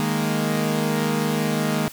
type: chord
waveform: sawtooth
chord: D# suspended fourth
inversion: none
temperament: equal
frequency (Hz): 155.56 / 207.7 / 233.1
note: D#3 / G#3 / A#3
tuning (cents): 0 / 0 / 0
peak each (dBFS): -21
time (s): 0-1.88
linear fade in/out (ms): 0
effects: white hiss -42 dBFS RMS until 1.92 s